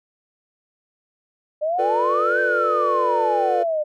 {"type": "exponential two-way sweep", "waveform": "sine", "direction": "up then down", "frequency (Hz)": [593, 1568, 593], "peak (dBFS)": -19, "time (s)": [1.61, 3.84], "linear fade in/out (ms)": 20, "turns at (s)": 2.4}
{"type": "chord", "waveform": "triangle", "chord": "B half-diminished seventh", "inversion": "second", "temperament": "just", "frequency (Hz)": [355.6, 444.5, 493.9, 592.7], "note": ["F4", "A4", "B4", "D5"], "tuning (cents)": [31, 18, 0, 16], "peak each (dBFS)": [-27, -24, -22, -23], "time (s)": [1.78, 3.64], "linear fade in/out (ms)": 20}
{"effects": []}